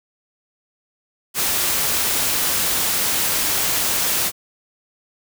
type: noise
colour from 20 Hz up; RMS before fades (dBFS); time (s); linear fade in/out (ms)
white; -20; 1.34-4.32; 50
effects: none